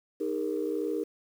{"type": "chord", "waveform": "sine", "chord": "D# suspended fourth", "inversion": "none", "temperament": "equal with one note detuned", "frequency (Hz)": [311.1, 404.9, 466.2], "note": ["D#4", "G#4", "A#4"], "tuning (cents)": [0, -44, 0], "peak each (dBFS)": -32, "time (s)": [0.2, 1.04], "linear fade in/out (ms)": 10, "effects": ["tanh soft clip ceiling -19 dBFS", "9-bit"]}